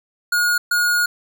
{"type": "tone bursts at uneven times", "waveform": "square", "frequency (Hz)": 1439, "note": "F#6", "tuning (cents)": -49, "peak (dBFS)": -16, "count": 2, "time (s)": [[0.32, 0.58], [0.71, 1.06]], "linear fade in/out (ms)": 5, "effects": []}